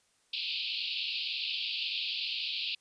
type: band-pass noise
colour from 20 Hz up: pink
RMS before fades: -35 dBFS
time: 0.33-2.75 s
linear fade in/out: 5 ms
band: 2500 to 4700 Hz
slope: 96 dB/octave
effects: white hiss -70 dBFS RMS until 2.8 s + resampled to 22050 Hz